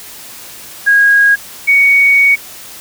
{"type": "tone pair in turn", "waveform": "sine", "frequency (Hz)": [1640, 2236], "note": ["G#6", "C#7"], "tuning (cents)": [-22, 14], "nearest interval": "perfect fourth", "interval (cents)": 536, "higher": "second", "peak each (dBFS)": -5, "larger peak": "neither", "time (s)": [[0.86, 1.36], [1.67, 2.36]], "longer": "second", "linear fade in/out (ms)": 20, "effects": ["white hiss -32 dBFS RMS until 2.8 s"]}